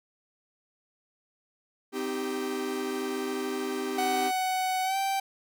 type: chord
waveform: 45% pulse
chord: C minor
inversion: none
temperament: equal with one note detuned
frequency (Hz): 257.4 / 311.1 / 392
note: C4 / Eb4 / G4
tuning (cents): -28 / 0 / 0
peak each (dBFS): -35 / -37 / -32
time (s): 1.92-4.32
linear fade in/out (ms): 50
type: tone with pitch glide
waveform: 45% pulse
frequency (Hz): 747 to 779.6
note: F#5 to G5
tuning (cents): +16 to -10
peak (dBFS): -26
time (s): 3.98-5.2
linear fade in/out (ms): 5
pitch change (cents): +74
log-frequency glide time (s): 4.83-4.97
effects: none